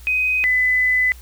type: tone pair in turn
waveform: sine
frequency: 2510 / 2006 Hz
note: D#7 / B6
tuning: +15 / +26 cents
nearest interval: major third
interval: 389 cents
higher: first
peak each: -16 / -14 dBFS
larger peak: second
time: 0.07-0.44 / 0.44-1.12 s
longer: second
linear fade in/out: 0 ms
effects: added 60 Hz sine -38 dBFS peak until 1.21 s + white hiss -48 dBFS RMS until 1.21 s

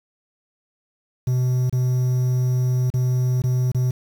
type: tone with dropouts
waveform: triangle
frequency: 126.5 Hz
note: B2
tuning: 42 cents sharp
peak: -15 dBFS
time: 1.27-3.91 s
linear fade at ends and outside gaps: 5 ms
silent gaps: 1.698-1.726 / 2.903-2.939 / 3.42-3.438 / 3.718-3.746 s
effects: 7-bit

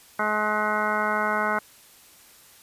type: harmonic tone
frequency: 212.3 Hz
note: G#3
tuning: 38 cents sharp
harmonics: 1 / 2 / 3 / 4 / 5 / 6 / 7 / 9 / 10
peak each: -33 / -34 / -30 / -30 / -30 / -29 / -27 / -36 / -37 dBFS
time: 0.19-1.59 s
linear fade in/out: 5 ms
effects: white hiss -52 dBFS RMS until 2.62 s + resampled to 32000 Hz

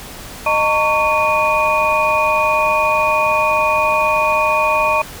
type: tone cluster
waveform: sine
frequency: 616 / 907 / 1118 / 2461 Hz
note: D#5 / A#5 / C#6 / D#7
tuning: -17 / -48 / +14 / -20 cents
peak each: -18 dBFS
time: 0.46-5.02 s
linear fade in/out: 5 ms
effects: pink hiss -33 dBFS RMS until 5.2 s

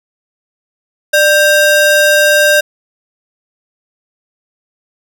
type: ring-modulated tone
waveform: square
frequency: 1086 Hz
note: C#6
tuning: 36 cents flat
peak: -4 dBFS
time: 1.13-2.61 s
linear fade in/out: 10 ms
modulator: 491 Hz
effects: none

